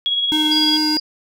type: tone with tremolo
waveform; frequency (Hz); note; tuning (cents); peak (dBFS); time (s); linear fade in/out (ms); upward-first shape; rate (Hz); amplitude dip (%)
sine; 3322; G#7; 0; -14; 0.06-0.77; 0; triangle; 18; 50
type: tone with vibrato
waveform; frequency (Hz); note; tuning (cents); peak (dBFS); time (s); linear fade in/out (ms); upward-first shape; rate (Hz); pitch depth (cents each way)
square; 306.5; D#4; -26; -19; 0.32-0.97; 0; triangle; 4.8; 9
type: tone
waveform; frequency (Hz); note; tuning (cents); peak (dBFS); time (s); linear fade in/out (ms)
sine; 4852; D#8; -44; -18; 0.51-1; 10
effects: none